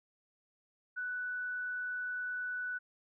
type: tone with frequency modulation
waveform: sine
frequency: 1486 Hz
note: F#6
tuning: 7 cents sharp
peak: -35 dBFS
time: 0.96-2.79 s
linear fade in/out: 20 ms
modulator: 29.6 Hz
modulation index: 0.23
effects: none